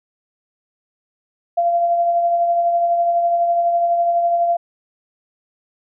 sine tone with tremolo, 688 Hz, F5, 26 cents flat, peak -12 dBFS, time 1.57-4.57 s, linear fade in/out 10 ms, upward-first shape triangle, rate 12 Hz, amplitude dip 40%, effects none

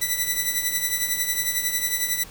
5% pulse tone with tremolo, 1975.5 Hz, B6, in tune, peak -9 dBFS, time 0.01-2.24 s, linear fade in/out 10 ms, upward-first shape triangle, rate 11 Hz, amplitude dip 65%, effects pink hiss -44 dBFS RMS until 2.3 s

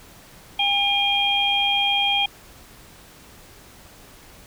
harmonic tone, 806 Hz, G5, 48 cents sharp, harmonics 1 / 3 / 4, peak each -24 / -24 / -20 dBFS, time 0.59-2.26 s, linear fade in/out 5 ms, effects pink hiss -47 dBFS RMS until 4.46 s

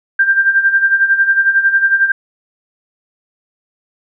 sine tone with tremolo, 1584 Hz, G6, 18 cents sharp, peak -6 dBFS, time 0.19-2.12 s, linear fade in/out 5 ms, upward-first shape sine, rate 11 Hz, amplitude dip 70%, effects none

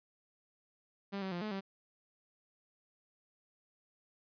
sawtooth tone with pitch steps, 198.3 / 190.7 / 174.5 / 213.8 / 194.1 Hz, G3 / G3 / F3 / A3 / G3, +20 / -47 / -1 / -49 / -17 cents, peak -33 dBFS, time 1.12-1.61 s, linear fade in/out 20 ms, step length 98 ms, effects resampled to 11025 Hz

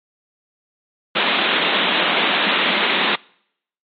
white band-pass noise, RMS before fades -18 dBFS, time 1.15-3.16 s, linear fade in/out 10 ms, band 170 to 3800 Hz, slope 96 dB/octave, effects noise-tail reverb RT60 0.7 s tail -26 dB re dry + MP3 32 kbps

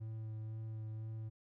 triangle tone with vibrato, 110 Hz, A2, in tune, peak -39 dBFS, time 0-1.3 s, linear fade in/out 20 ms, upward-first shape sine, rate 2 Hz, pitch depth 14 cents each way, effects none

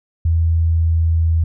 sine tone with pitch glide, 82.41 to 81.84 Hz, E2 to E2, 0 to -12 cents, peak -12 dBFS, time 0.25-1.44 s, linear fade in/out 5 ms, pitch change -12 cents, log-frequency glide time 0.46-1.29 s, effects none

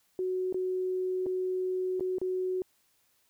sine tone with dropouts, 370 Hz, F#4, in tune, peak -28 dBFS, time 0.19-2.62 s, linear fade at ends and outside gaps 1 ms, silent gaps 0.526-0.544 / 1.26-1.265 / 1.997-2.007 / 2.184-2.215 s, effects white hiss -70 dBFS RMS until 3.29 s

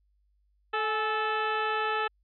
harmonic tone with a mistuned harmonic, 436.6 Hz, A4, 13 cents flat, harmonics 1 / 2 / 3 / 4 / 5 / 6 / 7 / 8 / 9, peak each -33 / -32 / -31 / -34 / -47 / -37 / -42 / -46 / -51 dBFS, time 0.73-2.08 s, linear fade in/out 10 ms, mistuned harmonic 2, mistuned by -53 cents, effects added 50 Hz sine -66 dBFS peak until 2.23 s

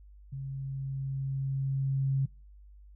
sine tone with level ramp, 135.6 Hz, C#3, 38 cents flat, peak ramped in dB -35 to -24 dBFS, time 0.32-2.26 s, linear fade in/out 10 ms, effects noise-tail reverb RT60 0.3 s tail -23 dB re dry + added 50 Hz sine -50 dBFS peak until 2.95 s

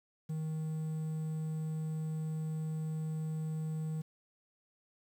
triangle tone, 157.2 Hz, D#3, 18 cents sharp, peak -32 dBFS, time 0.29-4.02 s, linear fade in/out 10 ms, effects 10-bit

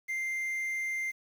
triangle tone with quantisation, 2093 Hz, C7, in tune, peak -29 dBFS, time 0.08-1.12 s, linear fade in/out 20 ms, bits 9, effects none

